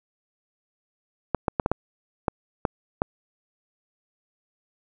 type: clicks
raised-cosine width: 1 ms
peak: -7 dBFS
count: 8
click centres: 1.347 / 1.482 / 1.598 / 1.661 / 1.716 / 2.282 / 2.652 / 3.019 s
effects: none